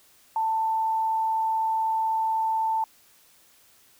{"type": "tone", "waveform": "sine", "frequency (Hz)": 888, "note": "A5", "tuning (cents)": 16, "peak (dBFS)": -22, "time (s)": [0.36, 2.84], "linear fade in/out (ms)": 2, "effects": ["white hiss -58 dBFS RMS until 3.99 s"]}